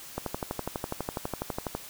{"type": "click train", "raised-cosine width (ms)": 1, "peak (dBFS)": -16, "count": 20, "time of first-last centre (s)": [0.18, 1.75], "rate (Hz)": 12.1, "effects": ["white hiss -45 dBFS RMS until 1.89 s"]}